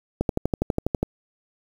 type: click train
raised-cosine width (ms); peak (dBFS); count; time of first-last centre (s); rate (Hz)
2; -8; 11; 0.21-1.03; 12.2
effects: 7-bit